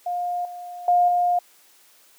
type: tone with level steps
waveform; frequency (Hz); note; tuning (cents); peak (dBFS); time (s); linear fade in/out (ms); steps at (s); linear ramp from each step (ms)
sine; 709; F5; +26; -23 / -33 / -14 / -17; 0.06-1.39; 5; 0.45 / 0.88 / 1.08; 2
effects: white hiss -55 dBFS RMS until 2.18 s + high-pass 300 Hz 12 dB/octave